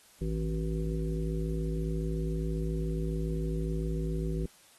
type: harmonic tone with a mistuned harmonic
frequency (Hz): 53.6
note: A1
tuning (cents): -45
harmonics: 1 / 3 / 5 / 7 / 9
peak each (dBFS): -32 / -33 / -41 / -38 / -44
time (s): 0.21-4.46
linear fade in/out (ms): 5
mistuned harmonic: 1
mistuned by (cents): +54
effects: white hiss -59 dBFS RMS until 4.78 s + AAC 32 kbps